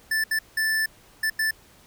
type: tone bursts at uneven times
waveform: square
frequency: 1760 Hz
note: A6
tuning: in tune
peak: -22 dBFS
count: 5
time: 0.11-0.24 / 0.31-0.39 / 0.57-0.86 / 1.23-1.3 / 1.39-1.51 s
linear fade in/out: 5 ms
effects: pink hiss -54 dBFS RMS until 1.86 s